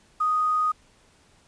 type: tone with quantisation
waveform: sine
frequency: 1244.5 Hz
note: D#6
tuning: in tune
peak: -20 dBFS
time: 0.2-0.72 s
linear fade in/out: 10 ms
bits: 8
effects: pink hiss -59 dBFS RMS until 1.47 s + resampled to 22050 Hz